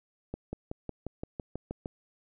accelerating click train, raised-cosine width 2 ms, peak -22 dBFS, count 10, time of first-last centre 0.34-1.859 s, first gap 190 ms, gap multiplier 0.97, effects none

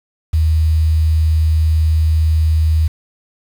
sine tone with quantisation, 79.1 Hz, D#2, 29 cents sharp, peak -10 dBFS, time 0.33-2.88 s, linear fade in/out 10 ms, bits 6, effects none

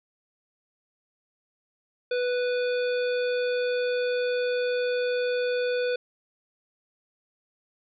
harmonic tone with a mistuned harmonic, 493.9 Hz, B4, in tune, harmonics 1 / 3 / 5 / 7 / 9, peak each -24 / -34 / -38 / -41 / -43 dBFS, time 2.11-5.96 s, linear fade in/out 5 ms, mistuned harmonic 7, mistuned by +23 cents, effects none

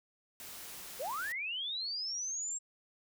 white noise, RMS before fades -47 dBFS, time 0.4-1.32 s, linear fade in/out 0 ms
sine linear sweep, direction up, 440 to 7610 Hz, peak -35 dBFS, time 0.99-2.59 s, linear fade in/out 20 ms
effects none

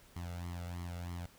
sawtooth tone with flanger, 87.31 Hz, F2, in tune, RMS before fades -42 dBFS, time 0.16-1.26 s, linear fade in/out 0 ms, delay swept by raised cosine 0.95 to 1.47 ms, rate 3.1 Hz, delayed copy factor +0.9, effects pink hiss -62 dBFS RMS until 1.38 s

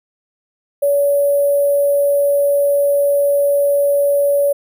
sine tone with sample-and-hold, 568 Hz, C#5, 42 cents sharp, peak -11 dBFS, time 0.82-4.53 s, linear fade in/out 10 ms, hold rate 11025 Hz, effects none

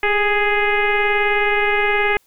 sine tone with frequency modulation, 1244.5 Hz, D#6, in tune, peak -14 dBFS, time 0.03-2.17 s, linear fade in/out 2 ms, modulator 418 Hz, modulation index 2.9, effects white hiss -59 dBFS RMS until 2.26 s

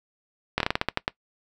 slowing click train, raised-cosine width 0.3 ms, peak -6 dBFS, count 10, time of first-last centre 0.58-1.079 s, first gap 23 ms, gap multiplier 1.21, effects noise-tail reverb RT60 0.1 s tail -22 dB re dry

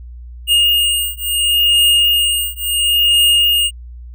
square beating tone pair, 2844 / 2844.72 Hz, F7 / F7, +31 / +31 cents, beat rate 0.72 Hz, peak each -15 dBFS, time 0.47-3.71 s, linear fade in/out 50 ms, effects added 60 Hz sine -30 dBFS peak until 4.14 s

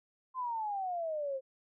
sine exponential sweep, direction down, 1046.5 to 519 Hz, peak -33 dBFS, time 0.34-1.41 s, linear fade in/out 50 ms, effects none

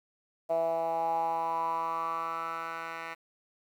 10% pulse tone with band-pass filter sweep, 164.81 Hz, E3, in tune, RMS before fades -32 dBFS, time 0.49-3.15 s, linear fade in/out 20 ms, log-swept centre 650 to 1700 Hz, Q 6.6, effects 10-bit

